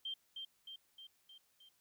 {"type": "tone with echo", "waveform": "sine", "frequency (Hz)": 3158, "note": "G7", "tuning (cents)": 12, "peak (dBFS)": -39, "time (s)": [0.05, 0.14], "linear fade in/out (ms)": 5, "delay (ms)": 310, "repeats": 5, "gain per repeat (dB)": -4, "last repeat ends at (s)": 1.69, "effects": ["white hiss -75 dBFS RMS until 1.8 s"]}